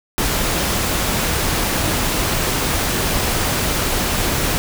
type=noise; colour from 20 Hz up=pink; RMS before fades=-19 dBFS; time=0.18-4.58 s; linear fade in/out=0 ms; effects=none